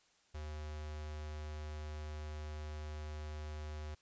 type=tone with notch filter; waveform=square; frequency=76 Hz; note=D#2; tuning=40 cents flat; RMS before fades=-44 dBFS; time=0.34-3.95 s; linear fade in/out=10 ms; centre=200 Hz; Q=1.4; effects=white hiss -71 dBFS RMS until 4.01 s + resampled to 16000 Hz